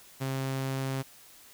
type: tone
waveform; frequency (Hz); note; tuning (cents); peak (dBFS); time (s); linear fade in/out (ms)
sawtooth; 133.8; C3; +39; -26; 0.2-1.03; 20
effects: white hiss -54 dBFS RMS until 1.53 s